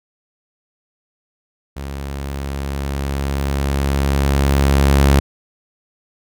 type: tone with level ramp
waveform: sawtooth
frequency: 69.3 Hz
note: C#2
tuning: in tune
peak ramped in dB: -22 to -5 dBFS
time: 1.76-5.2 s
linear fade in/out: 10 ms
effects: none